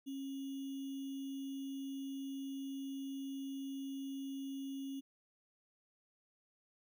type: tone with sample-and-hold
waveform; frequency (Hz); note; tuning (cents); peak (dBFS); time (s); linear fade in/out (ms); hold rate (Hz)
sine; 272.2; C#4; -31; -40; 0.06-5.01; 20; 3150
effects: none